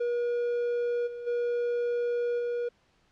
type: tone with level steps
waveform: triangle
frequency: 479.6 Hz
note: A#4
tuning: 49 cents sharp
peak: -24 / -34 / -24 / -26 dBFS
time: 0-2.69 s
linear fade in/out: 10 ms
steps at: 1.06 / 1.26 / 2.38 s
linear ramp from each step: 20 ms
effects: pink hiss -67 dBFS RMS until 3.11 s + low-pass 5000 Hz 12 dB/octave